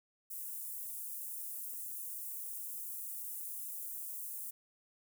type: high-pass noise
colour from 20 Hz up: white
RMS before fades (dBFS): -43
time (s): 0.3-4.51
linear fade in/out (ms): 10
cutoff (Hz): 9200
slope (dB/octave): 24
effects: none